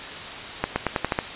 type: accelerating click train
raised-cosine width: 0.5 ms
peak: -6 dBFS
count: 7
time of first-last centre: 0.64-1.189 s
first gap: 120 ms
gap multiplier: 0.89
effects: white hiss -34 dBFS RMS until 1.35 s + resampled to 8000 Hz